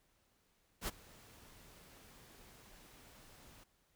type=noise with ADSR envelope; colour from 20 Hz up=pink; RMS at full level=-37 dBFS; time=0.81-3.64 s; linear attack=70 ms; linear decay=22 ms; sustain=-23 dB; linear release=7 ms; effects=pink hiss -75 dBFS RMS until 3.95 s